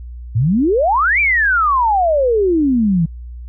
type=exponential two-way sweep; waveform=sine; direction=up then down; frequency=102.6 to 2403 to 157 Hz; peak=-11 dBFS; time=0.35-3.06 s; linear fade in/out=10 ms; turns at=1.2 s; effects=added 60 Hz sine -28 dBFS peak until 3.48 s